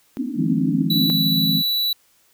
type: band-pass noise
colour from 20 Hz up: pink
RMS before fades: -25 dBFS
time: 0.17-1.1 s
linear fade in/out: 0 ms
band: 230 to 310 Hz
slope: 96 dB/octave
type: chord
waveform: sine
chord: F minor seventh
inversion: third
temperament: just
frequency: 157.15 / 174.61 / 209.5 / 261.9 Hz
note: Eb3 / F3 / Ab3 / C4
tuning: +18 / 0 / +15 / +2 cents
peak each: -24 dBFS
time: 0.35-1.63 s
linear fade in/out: 50 ms
type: tone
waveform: square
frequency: 3945 Hz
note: B7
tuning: 3 cents flat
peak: -19 dBFS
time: 0.9-1.93 s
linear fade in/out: 5 ms
effects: white hiss -59 dBFS RMS until 2.33 s